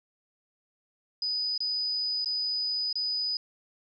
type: tone with dropouts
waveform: sine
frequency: 4978 Hz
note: D#8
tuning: in tune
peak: -27 dBFS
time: 1.22-3.37 s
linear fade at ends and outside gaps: 2 ms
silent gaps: 1.578-1.604 / 2.246-2.258 / 2.928-2.955 s
effects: none